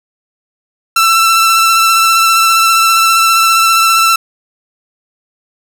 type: tone with vibrato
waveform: sawtooth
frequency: 1336 Hz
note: E6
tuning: 23 cents sharp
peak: -3 dBFS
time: 0.96-4.16 s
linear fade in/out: 5 ms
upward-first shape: sine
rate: 15 Hz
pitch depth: 19 cents each way
effects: none